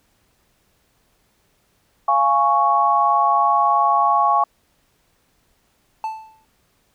sine chord, Db major, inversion first, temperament just, 693 / 831.5 / 1108.7 Hz, F5 / Ab5 / Db6, -14 / +2 / 0 cents, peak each -21 / -18 / -16 dBFS, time 2.08-4.44 s, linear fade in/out 5 ms
triangle tone with exponential decay, 879 Hz, A5, 2 cents flat, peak -18 dBFS, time 6.04-6.45 s, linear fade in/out 1 ms, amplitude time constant 88 ms
effects pink hiss -63 dBFS RMS until 6.94 s

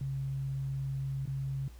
sine tone with dropouts, 135.7 Hz, C#3, 36 cents flat, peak -32 dBFS, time 0.01-1.68 s, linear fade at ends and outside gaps 2 ms, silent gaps 1.256-1.275 s, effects added 60 Hz sine -47 dBFS peak until 1.79 s + pink hiss -61 dBFS RMS until 1.79 s

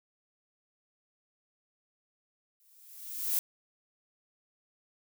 violet noise with exponential growth, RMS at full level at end -27 dBFS, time 2.6-3.39 s, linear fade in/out 0 ms, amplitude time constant 170 ms, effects none

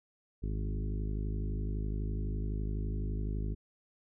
harmonic tone with a mistuned harmonic, 51.91 Hz, G#1, in tune, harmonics 1 / 2 / 3 / 4 / 5 / 6 / 7 / 8, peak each -33 / -39 / -43 / -45 / -47 / -49 / -50 / -51 dBFS, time 0.42-3.55 s, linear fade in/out 20 ms, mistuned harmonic 3, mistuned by +15 cents, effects none

